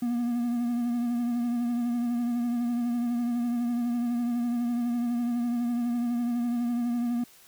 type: tone with vibrato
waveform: triangle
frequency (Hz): 239.3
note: A#3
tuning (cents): +46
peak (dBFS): -23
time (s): 0.02-7.24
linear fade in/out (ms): 5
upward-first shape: triangle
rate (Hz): 12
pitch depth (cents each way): 40
effects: white hiss -55 dBFS RMS until 7.47 s